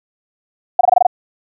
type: tone bursts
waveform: sine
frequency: 726 Hz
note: F#5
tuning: 33 cents flat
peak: -4 dBFS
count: 7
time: 0.79-1.068 s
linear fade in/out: 5 ms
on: 20 ms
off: 23 ms
effects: none